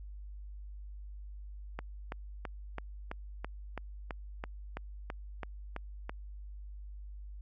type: click train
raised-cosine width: 0.5 ms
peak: -23 dBFS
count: 14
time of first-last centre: 1.79-6.095 s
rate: 3.02 Hz
effects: added 50 Hz sine -43 dBFS peak until 7.41 s + AAC 64 kbps